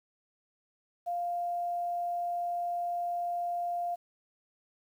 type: tone with quantisation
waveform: sine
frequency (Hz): 698.5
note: F5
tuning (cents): 0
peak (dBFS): -30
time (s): 1.06-3.96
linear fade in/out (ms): 20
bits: 10
effects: none